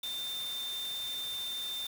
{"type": "tone in noise", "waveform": "sine", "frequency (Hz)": 3591, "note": "A7", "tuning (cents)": 35, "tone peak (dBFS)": -35, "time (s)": [0.03, 1.87], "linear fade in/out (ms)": 5, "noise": "white", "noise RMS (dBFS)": -45, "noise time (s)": [0.03, 1.87], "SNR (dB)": 7, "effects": []}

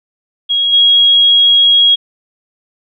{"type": "tone with level steps", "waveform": "sine", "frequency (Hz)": 3298, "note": "G#7", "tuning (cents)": -13, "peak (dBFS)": [-10, -5], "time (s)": [0.49, 1.96], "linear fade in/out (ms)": 20, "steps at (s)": 0.72, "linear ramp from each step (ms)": 20, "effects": []}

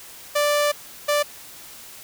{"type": "tone bursts at uneven times", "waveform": "sawtooth", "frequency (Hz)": 587.3, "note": "D5", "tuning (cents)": 0, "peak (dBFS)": -14, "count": 2, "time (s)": [[0.35, 0.72], [1.08, 1.23]], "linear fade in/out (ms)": 10, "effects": ["white hiss -42 dBFS RMS until 2.03 s"]}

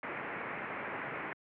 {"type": "low-pass noise", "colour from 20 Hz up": "white", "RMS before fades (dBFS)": -40, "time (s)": [0.03, 1.33], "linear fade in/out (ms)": 2, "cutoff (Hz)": 2300, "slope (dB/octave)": 48, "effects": ["high-pass 150 Hz 12 dB/octave"]}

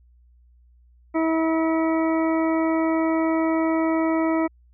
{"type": "harmonic tone", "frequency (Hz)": 323, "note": "E4", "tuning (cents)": -35, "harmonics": [1, 2, 3, 4, 6, 7], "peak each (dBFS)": [-20, -26, -30, -32, -36, -37], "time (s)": [1.14, 4.48], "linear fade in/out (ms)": 20, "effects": ["added 60 Hz sine -52 dBFS peak until 4.73 s"]}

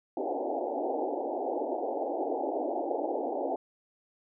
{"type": "band-pass noise", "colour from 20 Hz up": "white", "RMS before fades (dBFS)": -32, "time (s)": [0.17, 3.56], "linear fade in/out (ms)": 2, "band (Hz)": [260, 840], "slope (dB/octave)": 96, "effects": []}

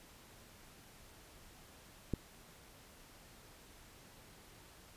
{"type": "click", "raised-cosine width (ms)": 3, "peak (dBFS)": -21, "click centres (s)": 2.137, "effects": ["pink hiss -59 dBFS RMS until 4.96 s", "resampled to 32000 Hz"]}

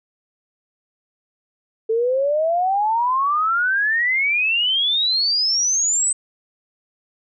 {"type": "exponential sweep", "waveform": "sine", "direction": "up", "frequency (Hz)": [438, 8200], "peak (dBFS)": -16, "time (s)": [1.89, 6.13], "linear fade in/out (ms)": 10, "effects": []}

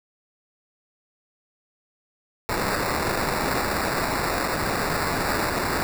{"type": "noise with sample-and-hold", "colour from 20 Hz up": "white", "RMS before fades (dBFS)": -25, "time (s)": [2.49, 5.83], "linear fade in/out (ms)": 0, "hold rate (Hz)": 3150, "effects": []}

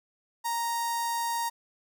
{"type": "tone with notch filter", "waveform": "sawtooth", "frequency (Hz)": 933, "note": "A#5", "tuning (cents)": 1, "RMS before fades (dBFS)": -30, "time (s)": [0.44, 1.5], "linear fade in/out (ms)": 20, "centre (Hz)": 2500, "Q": 0.83, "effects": []}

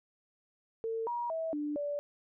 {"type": "tone with pitch steps", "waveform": "sine", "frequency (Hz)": [451, 954, 649, 295.7, 580], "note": ["A4", "A#5", "E5", "D4", "D5"], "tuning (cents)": [43, 40, -27, 12, -22], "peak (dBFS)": -32, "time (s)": [0.84, 1.99], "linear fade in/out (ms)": 0, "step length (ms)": 230, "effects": []}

